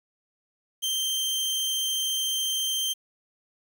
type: tone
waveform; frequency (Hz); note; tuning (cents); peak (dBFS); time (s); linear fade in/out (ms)
sawtooth; 3143; G7; +4; -22; 0.82-2.94; 20
effects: 8-bit